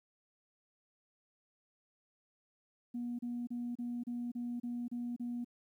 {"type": "tone bursts", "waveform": "sine", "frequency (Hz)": 240.8, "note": "B3", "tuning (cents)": -44, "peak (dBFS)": -35, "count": 9, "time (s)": [2.94, 5.446], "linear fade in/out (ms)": 10, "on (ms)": 250, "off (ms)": 32, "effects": ["tanh soft clip ceiling -32 dBFS", "12-bit"]}